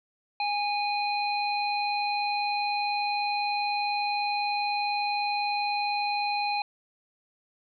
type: harmonic tone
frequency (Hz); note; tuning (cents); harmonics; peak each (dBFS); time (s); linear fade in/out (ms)
823; G#5; -16; 1 / 3 / 5; -27 / -32 / -34; 0.4-6.62; 2
effects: none